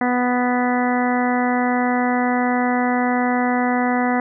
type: harmonic tone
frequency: 247.4 Hz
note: B3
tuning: 3 cents sharp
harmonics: 1 / 2 / 3 / 4 / 5 / 6 / 7 / 8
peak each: -19 / -26 / -22 / -28 / -30 / -31 / -30 / -28 dBFS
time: 0.01-4.2 s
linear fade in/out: 2 ms
effects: none